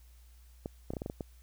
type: clicks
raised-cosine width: 2 ms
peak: -23 dBFS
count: 8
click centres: 0.659 / 0.905 / 0.936 / 0.968 / 1.019 / 1.061 / 1.099 / 1.208 s
effects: added 60 Hz sine -54 dBFS peak until 1.42 s + white hiss -67 dBFS RMS until 1.42 s